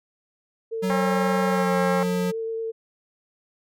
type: tone with vibrato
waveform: sine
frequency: 450.2 Hz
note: A4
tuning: 40 cents sharp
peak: -26 dBFS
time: 0.71-2.72 s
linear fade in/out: 20 ms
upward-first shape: sine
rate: 9.1 Hz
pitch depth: 10 cents each way
type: tone with pitch glide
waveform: square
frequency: 187.2 to 179.99 Hz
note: F#3 to F#3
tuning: +20 to -48 cents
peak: -24 dBFS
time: 0.82-2.32 s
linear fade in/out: 20 ms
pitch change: -68 cents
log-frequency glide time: 1.47-1.75 s
type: harmonic tone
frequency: 269.6 Hz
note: C#4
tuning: 48 cents flat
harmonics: 2 / 3 / 4 / 5 / 6 / 7 / 8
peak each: -28 / -28 / -31 / -32 / -35 / -39 / -39 dBFS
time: 0.9-2.03 s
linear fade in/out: 0 ms
effects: none